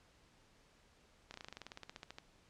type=slowing click train; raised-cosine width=0.2 ms; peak=-30 dBFS; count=18; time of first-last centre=1.31-2.185 s; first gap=31 ms; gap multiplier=1.06; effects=pink hiss -68 dBFS RMS until 2.49 s + low-pass 7000 Hz 12 dB/octave